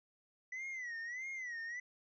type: tone with vibrato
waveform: triangle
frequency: 1975.5 Hz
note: B6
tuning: in tune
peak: -39 dBFS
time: 0.52-1.8 s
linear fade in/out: 5 ms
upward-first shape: sine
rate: 1.6 Hz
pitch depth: 140 cents each way
effects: resampled to 16000 Hz